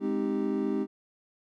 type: chord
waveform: triangle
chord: Ab major seventh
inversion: none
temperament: equal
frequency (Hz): 207.7 / 261.6 / 311.1 / 392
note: Ab3 / C4 / Eb4 / G4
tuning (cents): 0 / 0 / 0 / 0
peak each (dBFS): -30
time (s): 0-0.87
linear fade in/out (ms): 50
effects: none